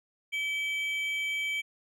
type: tone pair together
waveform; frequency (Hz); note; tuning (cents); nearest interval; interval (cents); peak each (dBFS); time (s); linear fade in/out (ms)
triangle; 2300 / 3148; D7 / G7; -37 / +7; perfect fourth; 544; -28 / -36; 0.32-1.62; 20
effects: none